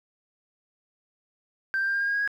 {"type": "tone with pitch steps", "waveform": "sine", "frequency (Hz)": [1568, 1579.8, 1591.7, 1603.7, 1615.8, 1628, 1640.3, 1652.6], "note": ["G6", "G6", "G6", "G6", "G#6", "G#6", "G#6", "G#6"], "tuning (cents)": [0, 13, 26, 39, -48, -35, -22, -9], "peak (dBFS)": -22, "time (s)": [1.74, 2.276], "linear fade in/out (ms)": 0, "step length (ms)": 67, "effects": ["tanh soft clip ceiling -20 dBFS", "10-bit"]}